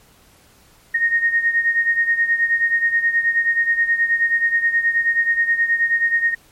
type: beating tone pair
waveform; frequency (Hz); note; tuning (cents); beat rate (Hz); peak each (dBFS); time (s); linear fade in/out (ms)
sine; 1854 / 1863.4; A#6 / A#6; -10 / -1; 9.4; -16 / -21; 0.94-6.35; 10
effects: pink hiss -52 dBFS RMS until 6.51 s + MP3 64 kbps